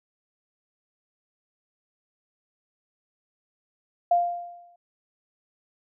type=tone with exponential decay; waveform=sine; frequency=698 Hz; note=F5; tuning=1 cent flat; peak=-15 dBFS; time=4.11-4.76 s; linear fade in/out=5 ms; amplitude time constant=140 ms; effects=none